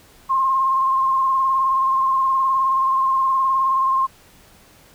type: tone with vibrato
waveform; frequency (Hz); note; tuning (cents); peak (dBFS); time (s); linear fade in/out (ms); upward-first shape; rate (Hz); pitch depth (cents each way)
sine; 1063; C6; +27; -15; 0.29-4.07; 20; sine; 19; 27
effects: pink hiss -50 dBFS RMS until 4.94 s